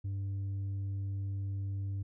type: tone with tanh clipping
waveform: sine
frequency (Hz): 98.3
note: G2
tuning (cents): +5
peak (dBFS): -34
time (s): 0.04-2.03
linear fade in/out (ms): 10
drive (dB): 3
effects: none